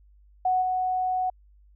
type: tone with level steps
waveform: sine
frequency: 740 Hz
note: F#5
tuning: in tune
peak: -20 / -23 dBFS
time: 0.45-1.3 s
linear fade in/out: 5 ms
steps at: 0.61 s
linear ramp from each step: 20 ms
effects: added 50 Hz sine -53 dBFS peak until 1.75 s